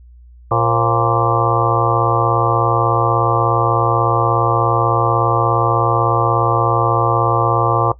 harmonic tone with a mistuned harmonic, 116.54 Hz, A#2, in tune, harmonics 1 / 3 / 4 / 5 / 6 / 7 / 8 / 9 / 10, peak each -19 / -23 / -21 / -21 / -22 / -22 / -24 / -21 / -19 dBFS, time 0.51-7.92 s, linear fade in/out 5 ms, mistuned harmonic 5, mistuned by -120 cents, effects noise-tail reverb RT60 0.1 s tail -17 dB re dry + added 60 Hz sine -39 dBFS peak until 7.99 s

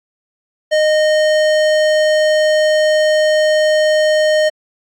sine tone with hard clipping, 616 Hz, D#5, 17 cents flat, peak -12 dBFS, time 0.71-4.5 s, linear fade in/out 20 ms, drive 16 dB, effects AAC 64 kbps

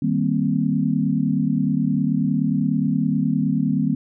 sine chord, C minor seventh, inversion first, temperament equal with one note detuned, 155.56 / 196 / 233.1 / 262.7 Hz, Eb3 / G3 / Bb3 / C4, 0 / 0 / 0 / +7 cents, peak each -23 dBFS, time 0.02-3.95 s, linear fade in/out 5 ms, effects none

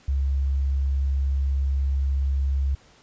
sine tone, 68.3 Hz, C#2, 25 cents flat, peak -20 dBFS, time 0.08-2.75 s, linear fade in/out 5 ms, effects pink hiss -55 dBFS RMS until 3.02 s + resampled to 16000 Hz

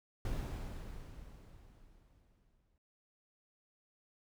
brown noise with exponential decay, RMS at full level -36 dBFS, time 0.25-2.78 s, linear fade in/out 2 ms, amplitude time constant 550 ms, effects none

